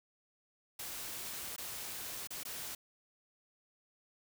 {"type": "noise with dropouts", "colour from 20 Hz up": "white", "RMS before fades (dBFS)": -43, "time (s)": [0.79, 2.75], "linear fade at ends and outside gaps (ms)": 5, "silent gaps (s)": [[1.563, 1.58], [2.273, 2.305], [2.434, 2.451]], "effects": []}